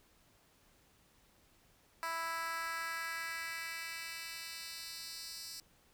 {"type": "tone with high-pass filter sweep", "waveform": "10% pulse", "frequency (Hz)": 329.6, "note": "E4", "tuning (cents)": 0, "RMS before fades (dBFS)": -42, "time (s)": [2.03, 5.6], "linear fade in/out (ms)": 0, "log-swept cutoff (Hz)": [1000, 5200], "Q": 1.7, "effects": ["pink hiss -68 dBFS RMS until 5.93 s"]}